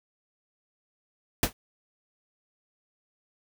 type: noise with exponential decay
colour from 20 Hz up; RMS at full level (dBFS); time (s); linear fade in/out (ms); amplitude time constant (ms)
pink; -18; 1.43-1.53; 2; 20
effects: none